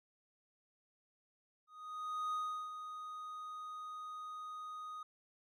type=tone with ADSR envelope; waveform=triangle; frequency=1244.5 Hz; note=D#6; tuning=in tune; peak=-33 dBFS; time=1.67-5.03 s; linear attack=660 ms; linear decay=370 ms; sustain=-9 dB; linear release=4 ms; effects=none